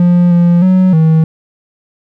triangle tone with pitch steps, 175.8 / 173.2 / 185.8 / 159.8 Hz, F3 / F3 / F#3 / D#3, +12 / -14 / +7 / +47 cents, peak -3 dBFS, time 0-1.24 s, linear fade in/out 2 ms, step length 310 ms, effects none

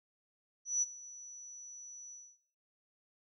sine tone with ADSR envelope, 5920 Hz, F#8, in tune, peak -27 dBFS, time 0.65-2.38 s, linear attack 170 ms, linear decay 28 ms, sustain -20 dB, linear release 260 ms, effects noise-tail reverb RT60 1.0 s tail -22 dB re dry

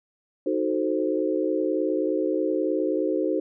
sine chord, D# diminished seventh, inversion none, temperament equal, 311.1 / 370 / 440 / 523.3 Hz, D#4 / F#4 / A4 / C5, 0 / 0 / 0 / 0 cents, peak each -26 / -27 / -29 / -28 dBFS, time 0.46-3.4 s, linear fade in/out 5 ms, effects none

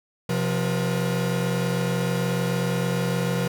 45% pulse tone cluster, 129.6 / 176.2 / 479.3 Hz, C3 / F3 / A#4, -16 / +16 / +48 cents, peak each -27 / -25 / -29 dBFS, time 0.29-3.48 s, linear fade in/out 5 ms, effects none

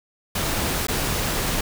pink noise with dropouts, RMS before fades -24 dBFS, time 0.35-1.61 s, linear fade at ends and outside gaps 5 ms, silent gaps 0.87-0.883 s, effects none

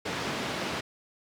pink band-pass noise, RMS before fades -33 dBFS, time 0.05-0.81 s, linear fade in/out 10 ms, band 170 to 4400 Hz, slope 12 dB/octave, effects none

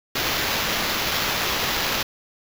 blue noise with sample-and-hold, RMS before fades -24 dBFS, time 0.15-2.03 s, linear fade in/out 5 ms, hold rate 8820 Hz, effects none

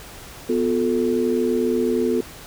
sine tone cluster, 248.5 / 360 / 440 Hz, B3 / F#4 / A4, +11 / -47 / 0 cents, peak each -22 dBFS, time 0.49-2.21 s, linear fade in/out 5 ms, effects pink hiss -40 dBFS RMS until 2.46 s

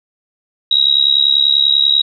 sine tone with amplitude modulation, 3831 Hz, A#7, 47 cents sharp, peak -5 dBFS, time 0.71-2.02 s, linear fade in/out 5 ms, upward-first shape sine, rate 70.2 Hz, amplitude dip 90%, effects none

